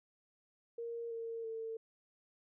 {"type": "tone with pitch steps", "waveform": "sine", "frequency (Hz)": [466.2, 457.7, 449.3], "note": ["A#4", "A#4", "A4"], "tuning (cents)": [0, -32, 36], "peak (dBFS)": -39, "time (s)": [0.78, 1.77], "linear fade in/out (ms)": 5, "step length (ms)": 330, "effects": []}